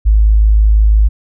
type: tone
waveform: sine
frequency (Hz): 53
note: G#1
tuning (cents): +36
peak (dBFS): -5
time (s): 0.05-1.09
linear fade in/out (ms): 20
effects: none